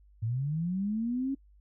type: linear sweep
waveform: sine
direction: up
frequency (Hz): 106.2 to 277.2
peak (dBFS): -28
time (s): 0.22-1.35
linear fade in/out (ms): 10
effects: noise-tail reverb RT60 0.1 s tail -25 dB re dry + added 50 Hz sine -56 dBFS peak until 1.6 s

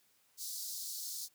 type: high-pass noise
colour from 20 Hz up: pink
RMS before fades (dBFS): -42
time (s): 0.37-1.29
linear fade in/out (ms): 50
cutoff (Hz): 4200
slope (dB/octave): 48
effects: white hiss -71 dBFS RMS until 1.34 s + high-pass 60 Hz 12 dB/octave

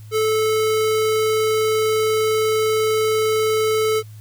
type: tone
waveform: square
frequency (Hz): 435.7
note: A4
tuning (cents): -17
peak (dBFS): -17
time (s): 0.11-4.03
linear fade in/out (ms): 50
effects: added 107 Hz sine -36 dBFS peak until 4.2 s + white hiss -53 dBFS RMS until 4.2 s

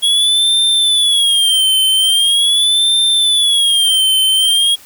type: tone with vibrato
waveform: square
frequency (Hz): 3322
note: G#7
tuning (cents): 0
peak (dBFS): -10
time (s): 0.02-4.76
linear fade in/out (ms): 20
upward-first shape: sine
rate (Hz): 0.42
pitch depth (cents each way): 130
effects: white hiss -41 dBFS RMS until 4.85 s

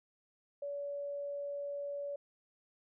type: tone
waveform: sine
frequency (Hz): 570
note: C#5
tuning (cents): +48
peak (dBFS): -37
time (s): 0.62-2.16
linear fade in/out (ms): 5
effects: none

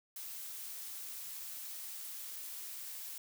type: noise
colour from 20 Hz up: blue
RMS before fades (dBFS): -45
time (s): 0.16-3.18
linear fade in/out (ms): 2
effects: none

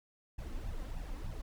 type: noise with flanger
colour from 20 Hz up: brown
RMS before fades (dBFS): -40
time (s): 0.38-1.42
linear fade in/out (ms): 10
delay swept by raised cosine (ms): 1.1 to 3.9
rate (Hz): 3.3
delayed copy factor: +0.9
effects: none

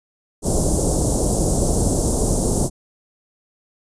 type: band-stop noise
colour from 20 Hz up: pink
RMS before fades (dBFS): -18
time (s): 0.42-2.7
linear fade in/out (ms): 50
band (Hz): 670 to 7100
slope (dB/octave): 24
effects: resampled to 22050 Hz

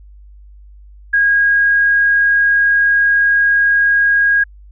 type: tone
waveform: sine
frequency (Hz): 1637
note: G#6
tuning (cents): -25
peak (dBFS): -9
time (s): 1.13-4.44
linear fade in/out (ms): 10
effects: added 50 Hz sine -37 dBFS peak until 4.71 s

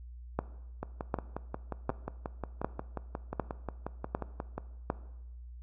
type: two click trains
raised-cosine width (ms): 1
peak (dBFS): -21 / -15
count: 22 / 7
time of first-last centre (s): 0.83-4.58 / 0.39-4.901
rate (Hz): 5.6 / 1.33
effects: noise-tail reverb RT60 1.0 s tail -17 dB re dry + added 60 Hz sine -44 dBFS peak until 5.62 s

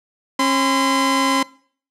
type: tone pair together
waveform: sawtooth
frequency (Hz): 271.1 / 1023.5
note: C#4 / C6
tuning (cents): -38 / -38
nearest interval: octave + major seventh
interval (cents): 2300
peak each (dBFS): -14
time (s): 0.39-1.43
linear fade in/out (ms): 5
effects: noise-tail reverb RT60 0.5 s tail -22 dB re dry + low-pass 9000 Hz 12 dB/octave

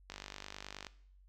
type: click train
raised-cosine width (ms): 0.2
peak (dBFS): -26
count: 39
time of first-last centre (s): 0.1-0.868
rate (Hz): 49.5
effects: noise-tail reverb RT60 0.6 s tail -18 dB re dry + added 47 Hz sine -59 dBFS peak until 1.28 s

